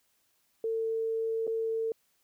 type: tone with dropouts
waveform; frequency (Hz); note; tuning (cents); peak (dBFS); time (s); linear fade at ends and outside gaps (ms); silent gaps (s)
sine; 449.4; A4; +37; -28; 0.64-1.92; 2; 1.469-1.476
effects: white hiss -72 dBFS RMS until 2.23 s